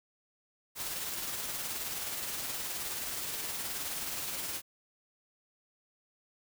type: noise with tremolo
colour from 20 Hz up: white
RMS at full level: -36 dBFS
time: 0.75-4.62 s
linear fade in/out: 50 ms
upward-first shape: sine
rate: 19 Hz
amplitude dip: 30%
effects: none